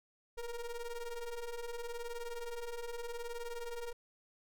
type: ring-modulated tone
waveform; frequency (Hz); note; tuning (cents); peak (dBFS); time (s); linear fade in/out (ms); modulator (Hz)
square; 233.4; A#3; +2; -37; 0.37-3.93; 10; 243
effects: none